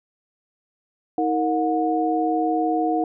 sine tone cluster, 316.6 / 463.1 / 725 Hz, D#4 / A#4 / F#5, +30 / -11 / -35 cents, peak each -22 / -27 / -22 dBFS, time 1.18-3.04 s, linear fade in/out 2 ms, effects none

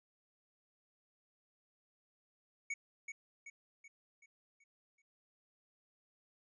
square tone with echo, 2232 Hz, C#7, 11 cents sharp, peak -37 dBFS, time 2.7-2.74 s, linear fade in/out 5 ms, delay 380 ms, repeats 6, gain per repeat -6 dB, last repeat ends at 5.02 s, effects resampled to 16000 Hz

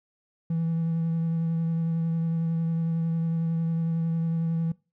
triangle tone with vibrato, 164.81 Hz, E3, in tune, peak -21 dBFS, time 0.5-4.72 s, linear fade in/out 5 ms, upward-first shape triangle, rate 11 Hz, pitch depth 18 cents each way, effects noise-tail reverb RT60 0.3 s tail -24 dB re dry + tanh soft clip ceiling -18 dBFS

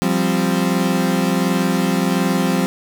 35% pulse chord, F suspended second, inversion none, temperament equal, 174.61 / 196 / 261.6 Hz, F3 / G3 / C4, 0 / 0 / 0 cents, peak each -18 / -18 / -19 dBFS, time 0.02-2.66 s, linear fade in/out 0 ms, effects none

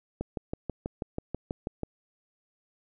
click train, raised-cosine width 2 ms, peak -18 dBFS, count 11, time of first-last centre 0.21-1.833 s, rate 6.16 Hz, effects none

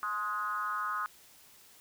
sine tone with frequency modulation, 1254 Hz, D#6, 13 cents sharp, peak -31 dBFS, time 0.03-1.06 s, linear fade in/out 0 ms, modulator 205 Hz, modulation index 1, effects white hiss -58 dBFS RMS until 1.8 s

